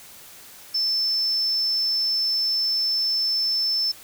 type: tone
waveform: sine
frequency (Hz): 5290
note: E8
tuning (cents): +5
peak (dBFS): -20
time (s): 0.74-3.92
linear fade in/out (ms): 10
effects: white hiss -45 dBFS RMS until 4.03 s